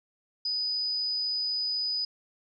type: tone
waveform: sine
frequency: 4978 Hz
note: D#8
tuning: in tune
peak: -27 dBFS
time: 0.45-2.05 s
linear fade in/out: 5 ms
effects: none